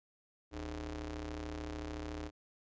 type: ring-modulated tone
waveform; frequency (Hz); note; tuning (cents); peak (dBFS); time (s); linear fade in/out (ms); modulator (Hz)
sawtooth; 114.8; A#2; -26; -33; 0.51-2.31; 50; 189
effects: resampled to 16000 Hz